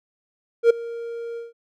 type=tone with ADSR envelope; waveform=triangle; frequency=466.2 Hz; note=A#4; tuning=in tune; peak=-6 dBFS; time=0.63-1.53 s; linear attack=71 ms; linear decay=8 ms; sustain=-21 dB; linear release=160 ms; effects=none